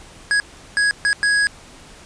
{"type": "tone bursts at uneven times", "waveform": "square", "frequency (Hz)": 1661.2, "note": "G#6", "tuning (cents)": 0, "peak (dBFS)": -15, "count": 4, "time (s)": [[0.31, 0.4], [0.77, 0.91], [1.05, 1.13], [1.23, 1.47]], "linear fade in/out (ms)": 0, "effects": ["pink hiss -43 dBFS RMS until 2.05 s", "resampled to 22050 Hz"]}